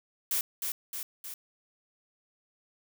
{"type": "noise with echo", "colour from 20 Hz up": "blue", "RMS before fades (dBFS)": -29, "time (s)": [0.31, 0.41], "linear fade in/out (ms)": 2, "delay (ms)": 310, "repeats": 3, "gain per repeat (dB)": -4, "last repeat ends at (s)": 1.34, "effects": []}